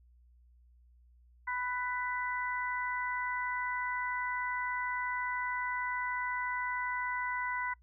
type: harmonic tone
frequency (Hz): 496.6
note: B4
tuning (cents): +9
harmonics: 2 / 3 / 4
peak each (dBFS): -36 / -38 / -37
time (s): 1.47-7.74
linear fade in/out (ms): 10
effects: noise-tail reverb RT60 0.1 s tail -24 dB re dry + added 60 Hz sine -59 dBFS peak until 7.82 s